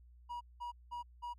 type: tone bursts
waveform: triangle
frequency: 961 Hz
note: B5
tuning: 48 cents flat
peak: -38 dBFS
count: 4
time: 0.29-1.34 s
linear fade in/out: 20 ms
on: 120 ms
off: 190 ms
effects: added 60 Hz sine -57 dBFS peak until 1.38 s